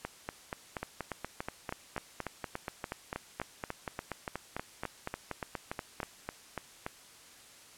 two click trains, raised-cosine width 0.5 ms, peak -20 / -20 dBFS, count 26 / 22, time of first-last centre 0.05-6.031 / 0.83-6.864 s, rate 4.18 / 3.48 Hz, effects white hiss -55 dBFS RMS until 7.77 s + low-pass 10000 Hz 12 dB/octave

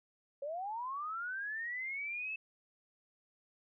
sine linear sweep, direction up, 542 to 2637 Hz, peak -37 dBFS, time 0.42-2.36 s, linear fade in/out 5 ms, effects none

